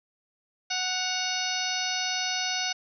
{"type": "harmonic tone with a mistuned harmonic", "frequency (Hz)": 740, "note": "F#5", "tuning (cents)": 0, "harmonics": [1, 2, 3, 4, 5, 6, 7, 8], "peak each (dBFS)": [-35, -35, -35, -35, -35, -35, -35, -35], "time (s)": [0.7, 2.73], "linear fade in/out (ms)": 10, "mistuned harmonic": 4, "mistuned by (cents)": -73, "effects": []}